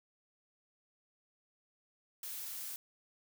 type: noise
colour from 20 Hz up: blue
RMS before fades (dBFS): -43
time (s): 2.23-2.76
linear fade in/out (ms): 2
effects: none